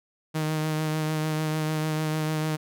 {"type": "tone with vibrato", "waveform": "sawtooth", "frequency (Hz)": 155.56, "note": "D#3", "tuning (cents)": 0, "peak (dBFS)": -21, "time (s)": [0.34, 2.57], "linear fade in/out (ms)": 20, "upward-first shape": "sine", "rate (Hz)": 6.7, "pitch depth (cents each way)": 18, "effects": []}